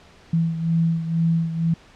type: beating tone pair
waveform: sine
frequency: 164.81 / 166.91 Hz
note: E3 / E3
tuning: 0 / +22 cents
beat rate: 2.1 Hz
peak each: -19 / -25 dBFS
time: 0.33-1.74 s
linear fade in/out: 5 ms
effects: pink hiss -50 dBFS RMS until 1.95 s + low-pass 5000 Hz 12 dB/octave